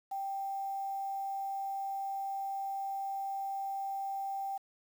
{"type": "tone with quantisation", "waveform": "sine", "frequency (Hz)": 784, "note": "G5", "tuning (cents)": 0, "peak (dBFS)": -34, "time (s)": [0.11, 4.58], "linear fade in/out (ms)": 10, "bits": 9, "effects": []}